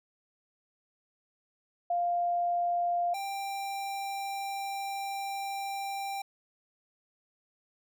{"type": "tone pair in turn", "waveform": ["sine", "square"], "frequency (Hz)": [698.5, 789.1], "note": ["F5", "G5"], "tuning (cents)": [0, 11], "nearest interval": "major second", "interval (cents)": 211, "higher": "second", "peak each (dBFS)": [-26, -34], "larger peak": "first", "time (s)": [[1.9, 3.14], [3.14, 6.22]], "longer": "second", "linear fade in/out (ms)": 5, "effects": []}